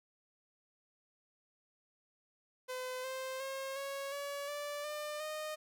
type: tone with pitch steps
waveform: sawtooth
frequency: 509 / 523 / 537.4 / 552.2 / 567.4 / 583 / 599 / 615.5 Hz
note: C5 / C5 / C5 / C#5 / C#5 / D5 / D5 / D#5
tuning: -48 / -1 / +46 / -7 / +40 / -13 / +34 / -19 cents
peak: -35 dBFS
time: 2.68-5.56 s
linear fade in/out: 20 ms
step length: 360 ms
effects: none